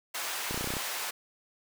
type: high-pass noise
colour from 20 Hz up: pink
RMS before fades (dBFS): -35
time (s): 0.14-1.11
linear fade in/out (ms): 10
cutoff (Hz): 890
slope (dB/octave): 12
type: clicks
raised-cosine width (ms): 2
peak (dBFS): -22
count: 9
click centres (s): 0.51 / 0.544 / 0.576 / 0.61 / 0.643 / 0.674 / 0.705 / 0.738 / 0.768
effects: none